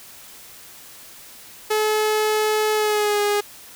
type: tone with pitch glide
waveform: sawtooth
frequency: 429.1 to 412.3 Hz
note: A4 to G#4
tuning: -43 to -13 cents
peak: -14 dBFS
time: 1.7-3.41 s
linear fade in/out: 10 ms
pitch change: -70 cents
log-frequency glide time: 2.74-3.21 s
effects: white hiss -43 dBFS RMS until 3.75 s